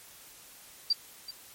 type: tone with echo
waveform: sine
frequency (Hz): 4699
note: D8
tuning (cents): 0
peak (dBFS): -22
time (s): 0.9-0.93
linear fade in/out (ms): 5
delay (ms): 380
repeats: 1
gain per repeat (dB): -15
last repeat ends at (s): 1.31
effects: white hiss -52 dBFS RMS until 1.54 s + MP3 64 kbps